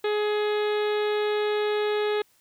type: harmonic tone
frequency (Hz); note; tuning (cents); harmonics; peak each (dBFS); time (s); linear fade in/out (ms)
420; G#4; +19; 1 / 2 / 3 / 4 / 5 / 6 / 7 / 8 / 9 / 10; -23 / -34 / -37 / -37 / -40 / -41 / -46 / -41 / -42 / -48; 0.04-2.22; 5
effects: white hiss -63 dBFS RMS until 2.4 s